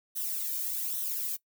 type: noise with flanger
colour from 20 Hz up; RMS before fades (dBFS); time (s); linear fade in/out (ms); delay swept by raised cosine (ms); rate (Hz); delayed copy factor
violet; -33; 0.15-1.37; 20; 0.41 to 1.51; 1.2; -0.7
effects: noise-tail reverb RT60 0.1 s tail -20 dB re dry